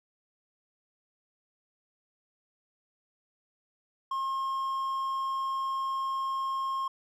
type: tone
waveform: triangle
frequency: 1072 Hz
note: C6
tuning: 42 cents sharp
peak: -27 dBFS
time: 4.11-6.88 s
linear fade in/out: 5 ms
effects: none